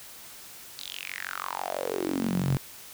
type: tone with high-pass filter sweep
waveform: sawtooth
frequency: 46.13 Hz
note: F#1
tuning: 4 cents flat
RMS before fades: -31 dBFS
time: 0.78-2.57 s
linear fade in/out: 0 ms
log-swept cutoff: 4200 to 120 Hz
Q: 6.2
effects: white hiss -46 dBFS RMS until 2.93 s